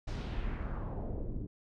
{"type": "noise with low-pass filter sweep", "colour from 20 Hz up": "brown", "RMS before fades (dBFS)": -37, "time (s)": [0.07, 1.47], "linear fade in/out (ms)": 10, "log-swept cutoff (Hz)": [5900, 260], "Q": 1.6, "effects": []}